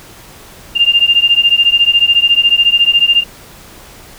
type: beating tone pair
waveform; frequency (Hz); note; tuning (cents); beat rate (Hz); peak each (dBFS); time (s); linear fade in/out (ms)
sine; 2794 / 2808; F7 / F7; 0 / +9; 14; -10; 0.75-3.24; 20
effects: pink hiss -37 dBFS RMS until 4.18 s

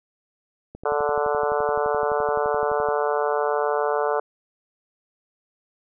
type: click train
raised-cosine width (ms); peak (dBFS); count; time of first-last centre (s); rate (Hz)
2; -24; 26; 0.75-2.887; 11.7
type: harmonic tone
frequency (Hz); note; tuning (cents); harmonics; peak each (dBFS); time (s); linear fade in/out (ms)
146.83; D3; 0; 3 / 4 / 5 / 6 / 7 / 8 / 9 / 10; -24 / -26 / -28 / -30 / -31 / -32 / -33 / -34; 0.85-4.2; 5
effects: none

